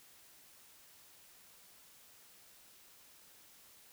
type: silence
effects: white hiss -61 dBFS RMS until 3.92 s